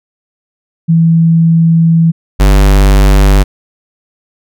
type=tone pair in turn; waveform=sine / square; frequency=164.81 / 49.15 Hz; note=E3 / G1; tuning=0 / +5 cents; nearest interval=octave + major sixth; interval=2095 cents; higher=first; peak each=-4 dBFS; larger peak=neither; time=0.88-2.12 / 2.39-3.44 s; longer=first; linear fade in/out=20 ms; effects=none

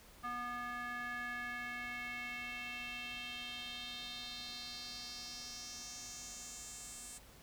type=tone with band-pass filter sweep; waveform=square; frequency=243 Hz; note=B3; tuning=28 cents flat; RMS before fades=-45 dBFS; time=0.23-7.19 s; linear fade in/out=20 ms; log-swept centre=1300 to 8500 Hz; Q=3.8; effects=added 50 Hz sine -64 dBFS peak until 7.42 s + pink hiss -60 dBFS RMS until 7.42 s

